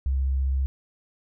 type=tone with vibrato; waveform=sine; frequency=66.8 Hz; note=C2; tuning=36 cents sharp; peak=-21 dBFS; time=0.06-0.66 s; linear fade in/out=0 ms; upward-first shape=triangle; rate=15 Hz; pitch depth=18 cents each way; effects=none